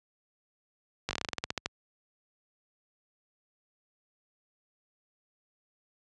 slowing click train, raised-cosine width 0.2 ms, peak -13 dBFS, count 14, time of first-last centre 1.09-1.66 s, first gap 19 ms, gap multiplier 1.13, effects high-pass 60 Hz 12 dB/octave + resampled to 22050 Hz

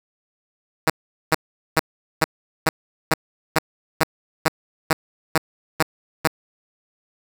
5% pulse tone bursts, 159.4 Hz, D#3, 42 cents sharp, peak -3 dBFS, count 13, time 0.87-6.274 s, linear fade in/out 2 ms, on 28 ms, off 420 ms, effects none

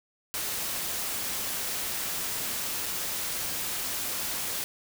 white noise with dropouts, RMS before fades -32 dBFS, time 0.34-4.64 s, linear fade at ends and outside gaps 0 ms, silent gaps 2.859-2.863 s, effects none

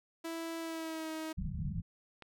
sawtooth tone with pitch glide, 329.6 to 316.7 Hz, E4 to D#4, 0 to +31 cents, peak -34 dBFS, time 0.24-1.33 s, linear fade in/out 10 ms, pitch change -69 cents, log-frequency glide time 0.59-1.11 s
white low-pass noise, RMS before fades -37 dBFS, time 1.37-1.82 s, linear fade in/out 20 ms, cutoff 200 Hz, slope 96 dB/octave
click, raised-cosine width 0.3 ms, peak -33 dBFS, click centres 2.223 s
effects none

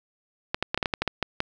clicks, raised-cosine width 0.3 ms, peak -8 dBFS, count 11, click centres 0.545 / 0.626 / 0.745 / 0.776 / 0.828 / 0.858 / 0.938 / 1.02 / 1.077 / 1.227 / 1.404 s, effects none

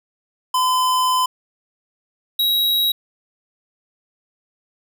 square tone pair in turn, 1018 / 3843 Hz, C6 / B7, -48 / -48 cents, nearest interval octave + major seventh, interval 2300 cents, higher second, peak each -16 dBFS, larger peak neither, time 0.54-1.26 / 2.39-2.92 s, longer first, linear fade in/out 5 ms, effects none

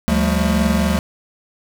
square tone cluster, 73.9 / 178.8 / 202.8 / 223.5 Hz, D2 / F3 / G#3 / A3, +11 / +41 / -41 / +27 cents, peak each -21 dBFS, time 0.08-0.99 s, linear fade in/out 0 ms, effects none

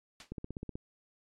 white noise with exponential decay, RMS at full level -41 dBFS, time 0.2-0.32 s, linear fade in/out 2 ms, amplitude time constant 25 ms
click train, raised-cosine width 3 ms, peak -26 dBFS, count 8, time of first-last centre 0.32-0.755 s, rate 16.1 Hz
effects low-pass 5000 Hz 12 dB/octave + MP3 64 kbps

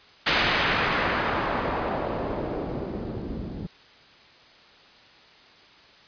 white noise with low-pass filter sweep, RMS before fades -27 dBFS, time 0.26-3.67 s, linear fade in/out 10 ms, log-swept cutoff 3100 to 200 Hz, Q 1, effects white hiss -52 dBFS RMS until 6.07 s + resampled to 11025 Hz

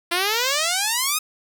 5% pulse exponential sweep, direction up, 336.4 to 1280 Hz, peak -8 dBFS, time 0.11-1.19 s, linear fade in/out 10 ms, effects none

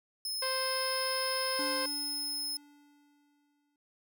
sawtooth tone, 5180 Hz, E8, 31 cents flat, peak -31 dBFS, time 0.25-2.57 s, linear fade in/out 2 ms
harmonic tone, 523.3 Hz, C5, in tune, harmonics 1 / 2 / 3 / 4 / 5 / 6 / 7 / 8 / 9 / 10, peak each -36 / -37 / -40 / -42 / -47 / -48 / -51 / -49 / -50 / -56 dBFS, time 0.42-1.86 s, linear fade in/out 5 ms
square tone with exponential decay, 290 Hz, D4, 22 cents flat, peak -37 dBFS, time 1.59-3.76 s, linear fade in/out 2 ms, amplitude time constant 470 ms
effects none

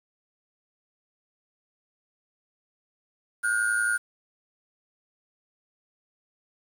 sine tone cluster, 1441 / 1552 / 9500 Hz, F#6 / G6 / D9, -46 / -18 / +19 cents, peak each -23 / -27 / -32 dBFS, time 3.43-3.98 s, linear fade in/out 20 ms, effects tanh soft clip ceiling -16 dBFS + 8-bit

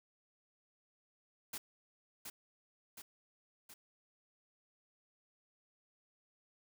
white noise with echo, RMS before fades -43 dBFS, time 1.53-1.58 s, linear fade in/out 5 ms, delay 720 ms, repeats 3, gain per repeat -4 dB, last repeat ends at 3.74 s, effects none

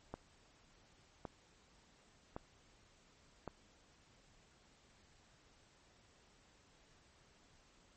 click train, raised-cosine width 1 ms, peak -29 dBFS, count 4, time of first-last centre 0.14-3.477 s, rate 0.899 Hz, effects pink hiss -68 dBFS RMS until 7.96 s + MP3 32 kbps

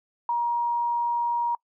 sine tone, 948 Hz, A#5, 29 cents sharp, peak -22 dBFS, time 0.29-1.55 s, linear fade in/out 2 ms, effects noise-tail reverb RT60 0.1 s tail -26 dB re dry

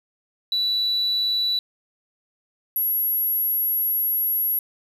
sine tone pair in turn, 3951 / 11589 Hz, B7 / F#9, 0 / -37 cents, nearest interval octave + perfect fifth, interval 1863 cents, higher second, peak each -18 dBFS, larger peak neither, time 0.52-1.59 / 2.76-4.59 s, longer second, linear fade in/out 2 ms, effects tanh soft clip ceiling -17 dBFS + 8-bit

